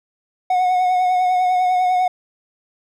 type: tone with vibrato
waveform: triangle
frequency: 732 Hz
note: F#5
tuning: 19 cents flat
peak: -12 dBFS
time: 0.5-2.08 s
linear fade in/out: 5 ms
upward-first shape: sine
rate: 10 Hz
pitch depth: 27 cents each way
effects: none